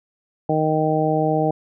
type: harmonic tone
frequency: 155.7 Hz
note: D#3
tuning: 2 cents sharp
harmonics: 1 / 2 / 3 / 4 / 5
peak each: -23 / -23 / -23 / -23 / -23 dBFS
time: 0.49-1.51 s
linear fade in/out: 5 ms
effects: none